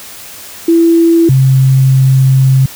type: tone pair in turn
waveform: sine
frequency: 333.6 / 132.73 Hz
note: E4 / C3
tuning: +21 / +25 cents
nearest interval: octave + major third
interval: 1596 cents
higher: first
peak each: -4 dBFS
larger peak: neither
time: 0.68-1.29 / 1.29-2.66 s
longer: second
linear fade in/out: 5 ms
effects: white hiss -30 dBFS RMS until 2.75 s